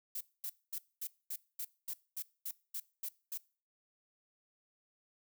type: noise bursts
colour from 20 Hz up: violet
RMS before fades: -40 dBFS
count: 12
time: 0.15-3.376 s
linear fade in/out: 5 ms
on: 58 ms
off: 230 ms
effects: noise-tail reverb RT60 0.4 s tail -22 dB re dry